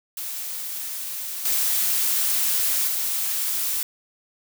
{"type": "noise with level steps", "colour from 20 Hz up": "blue", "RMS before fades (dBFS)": [-31, -22, -25], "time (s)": [0.17, 3.83], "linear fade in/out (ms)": 2, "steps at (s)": [1.45, 2.87], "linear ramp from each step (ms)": 5, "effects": []}